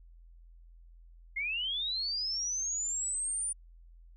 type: linear sweep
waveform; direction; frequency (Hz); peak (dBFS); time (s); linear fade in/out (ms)
sine; up; 2083 to 9397; -31; 1.36-3.53; 10
effects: added 42 Hz sine -52 dBFS peak until 4.16 s